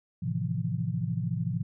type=chord; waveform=sine; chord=F major seventh; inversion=first; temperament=equal with one note detuned; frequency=110 / 130.81 / 161.14 / 174.61 Hz; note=A2 / C3 / E3 / F3; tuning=0 / 0 / -39 / 0 cents; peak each=-33 dBFS; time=0.22-1.63 s; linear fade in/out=10 ms; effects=none